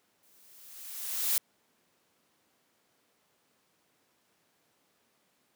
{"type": "noise with exponential growth", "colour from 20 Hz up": "blue", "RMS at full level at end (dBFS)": -26, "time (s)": [0.23, 1.38], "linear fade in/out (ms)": 1, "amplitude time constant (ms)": 250, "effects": ["pink hiss -71 dBFS RMS until 5.55 s", "high-pass 200 Hz 12 dB/octave"]}